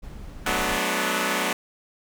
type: noise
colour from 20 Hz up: brown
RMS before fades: -37 dBFS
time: 0.02-0.79 s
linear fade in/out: 20 ms
type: chord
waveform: 5% pulse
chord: B minor seventh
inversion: second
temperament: equal with one note detuned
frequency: 185 / 215.6 / 246.9 / 293.7 Hz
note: F#3 / A3 / B3 / D4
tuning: 0 / -35 / 0 / 0 cents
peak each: -17 dBFS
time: 0.46-1.53 s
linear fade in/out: 2 ms
effects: none